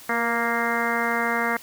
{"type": "harmonic tone with a mistuned harmonic", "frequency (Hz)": 233.1, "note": "A#3", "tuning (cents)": 0, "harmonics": [1, 2, 3, 4, 5, 6, 7, 8, 9], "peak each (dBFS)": [-30, -30, -30, -30, -30, -30, -30, -30, -30], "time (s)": [0.09, 1.57], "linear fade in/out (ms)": 5, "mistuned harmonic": 2, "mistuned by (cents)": 21, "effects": ["white hiss -45 dBFS RMS until 1.62 s"]}